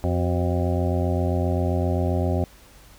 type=harmonic tone with a mistuned harmonic; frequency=87.6 Hz; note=F2; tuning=6 cents sharp; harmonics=1 / 2 / 3 / 4 / 6 / 7 / 8 / 9; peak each=-22 / -29 / -29 / -30 / -32 / -31 / -35 / -36 dBFS; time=0.04-2.44 s; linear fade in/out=0 ms; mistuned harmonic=4; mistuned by=+96 cents; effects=added 50 Hz sine -51 dBFS peak until 2.98 s + pink hiss -51 dBFS RMS until 2.98 s